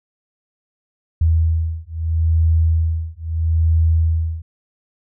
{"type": "beating tone pair", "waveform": "sine", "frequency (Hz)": [80.9, 81.67], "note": ["E2", "E2"], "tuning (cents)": [-32, -16], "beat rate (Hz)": 0.77, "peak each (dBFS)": -17, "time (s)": [1.21, 4.42], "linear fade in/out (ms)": 5, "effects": []}